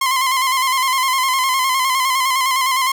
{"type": "tone with vibrato", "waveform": "sawtooth", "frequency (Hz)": 1046.5, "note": "C6", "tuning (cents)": 0, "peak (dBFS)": -11, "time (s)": [0.01, 2.92], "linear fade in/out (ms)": 5, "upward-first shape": "square", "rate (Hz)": 9.8, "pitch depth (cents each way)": 45, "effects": []}